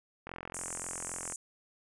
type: click train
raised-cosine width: 0.5 ms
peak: -26 dBFS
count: 47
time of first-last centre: 0.27-1.323 s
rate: 43.7 Hz
type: band-pass noise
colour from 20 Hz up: pink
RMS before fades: -41 dBFS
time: 0.54-1.36 s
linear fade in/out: 2 ms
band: 6900 to 9600 Hz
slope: 48 dB/octave
effects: resampled to 24000 Hz